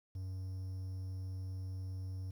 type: tone with quantisation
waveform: triangle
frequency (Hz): 93.7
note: F#2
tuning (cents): +22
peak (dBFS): -37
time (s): 0.15-2.31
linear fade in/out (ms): 5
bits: 11
effects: none